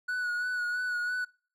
triangle tone with vibrato, 1469 Hz, F#6, 13 cents flat, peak -27 dBFS, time 0.08-1.25 s, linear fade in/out 10 ms, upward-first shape sine, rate 3 Hz, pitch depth 29 cents each way, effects noise-tail reverb RT60 0.4 s tail -24 dB re dry

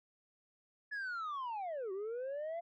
sine linear two-way sweep, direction down then up, 1723 to 370 to 692 Hz, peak -35 dBFS, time 0.91-2.61 s, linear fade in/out 20 ms, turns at 1.92 s, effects tanh soft clip ceiling -37 dBFS

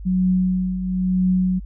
sine tone with tremolo, 184.4 Hz, F#3, 6 cents flat, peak -14 dBFS, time 0.05-1.6 s, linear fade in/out 20 ms, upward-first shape triangle, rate 1 Hz, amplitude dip 65%, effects added 50 Hz sine -31 dBFS peak until 1.65 s

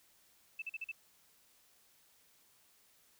sine tone bursts, 2637 Hz, E7, in tune, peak -38 dBFS, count 5, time 0.59-0.917 s, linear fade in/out 5 ms, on 31 ms, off 43 ms, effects white hiss -68 dBFS RMS until 3.19 s

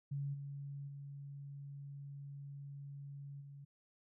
sine tone with level steps, 140.8 Hz, C#3, 27 cents sharp, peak -37 / -43 / -46 / -50 dBFS, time 0.11-3.65 s, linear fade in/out 10 ms, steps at 0.33 / 0.87 / 3.4 s, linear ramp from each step 20 ms, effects none

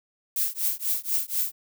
violet noise with tremolo, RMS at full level -23 dBFS, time 0.36-1.52 s, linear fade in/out 2 ms, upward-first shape triangle, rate 4.1 Hz, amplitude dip 100%, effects none

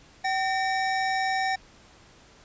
square tone pair together, 763.9 / 1821 Hz, G5 / A#6, -45 / -41 cents, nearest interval octave + minor third, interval 1504 cents, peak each -26 / -30 dBFS, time 0.24-1.56 s, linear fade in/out 10 ms, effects pink hiss -54 dBFS RMS until 2.44 s + resampled to 16000 Hz

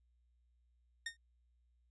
sawtooth tone with exponential decay, 1838 Hz, A#6, 25 cents flat, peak -32 dBFS, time 1.06-1.17 s, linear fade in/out 5 ms, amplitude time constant 23 ms, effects added 60 Hz sine -70 dBFS peak until 1.9 s + resampled to 22050 Hz

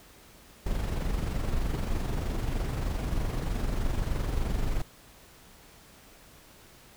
brown noise with amplitude modulation, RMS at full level -27 dBFS, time 0.66-4.82 s, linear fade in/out 5 ms, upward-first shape sine, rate 23.2 Hz, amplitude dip 45%, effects pink hiss -54 dBFS RMS until 6.96 s

